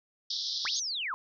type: band-pass noise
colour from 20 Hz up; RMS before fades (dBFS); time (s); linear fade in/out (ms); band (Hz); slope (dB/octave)
white; -34; 0.3-0.8; 5; 3400 to 5500; 96
type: linear two-way sweep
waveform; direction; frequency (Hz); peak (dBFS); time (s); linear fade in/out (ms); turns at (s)
sine; up then down; 962 to 6650 to 962; -31; 0.65-1.14; 0; 0.77
effects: none